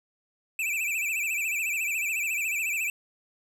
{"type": "tone with vibrato", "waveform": "square", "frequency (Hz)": 2489, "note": "D#7", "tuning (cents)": 0, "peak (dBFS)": -27, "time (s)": [0.59, 2.9], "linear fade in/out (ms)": 2, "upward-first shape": "sine", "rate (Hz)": 14, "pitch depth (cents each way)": 130, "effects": []}